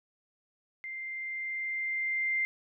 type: tone with level ramp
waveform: sine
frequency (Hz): 2093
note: C7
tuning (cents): 0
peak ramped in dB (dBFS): -37 to -26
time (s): 0.84-2.45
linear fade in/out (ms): 0
effects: none